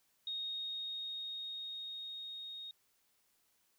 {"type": "tone with level ramp", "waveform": "sine", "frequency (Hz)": 3727, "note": "A#7", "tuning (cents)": -1, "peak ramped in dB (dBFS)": [-37, -44], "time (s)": [0.27, 2.71], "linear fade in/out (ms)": 2, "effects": ["white hiss -75 dBFS RMS until 3.78 s"]}